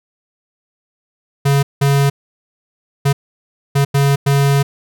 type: tone bursts at uneven times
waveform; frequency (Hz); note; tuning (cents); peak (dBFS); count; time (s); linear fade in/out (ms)
square; 139.9; C#3; +16; -11; 6; 1.45-1.63 / 1.81-2.1 / 3.05-3.13 / 3.75-3.85 / 3.94-4.16 / 4.26-4.63; 10
effects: none